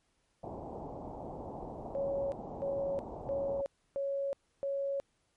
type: low-pass noise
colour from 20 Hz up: white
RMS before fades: -43 dBFS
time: 0.43-3.62 s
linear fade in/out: 10 ms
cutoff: 870 Hz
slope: 48 dB/octave
type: tone bursts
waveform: sine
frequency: 554.4 Hz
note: C#5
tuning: in tune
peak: -31 dBFS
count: 5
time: 1.95-5 s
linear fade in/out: 0 ms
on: 370 ms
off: 300 ms
effects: pink hiss -75 dBFS RMS until 5.36 s + MP3 48 kbps